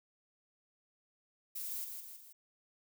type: noise with echo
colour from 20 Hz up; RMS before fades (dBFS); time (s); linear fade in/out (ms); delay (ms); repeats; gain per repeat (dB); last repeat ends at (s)
violet; -41; 1.55-1.85; 10; 160; 3; -5; 2.33
effects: none